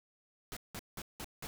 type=noise bursts; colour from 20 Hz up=pink; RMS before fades=-43 dBFS; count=5; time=0.52-1.47 s; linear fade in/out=0 ms; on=46 ms; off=180 ms; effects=none